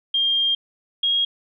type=tone pair in turn; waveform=sine; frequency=3208 / 3274 Hz; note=G7 / G#7; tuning=+39 / -25 cents; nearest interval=unison; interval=36 cents; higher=second; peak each=-17 / -17 dBFS; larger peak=neither; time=0.14-0.55 / 1.03-1.25 s; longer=first; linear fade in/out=5 ms; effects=none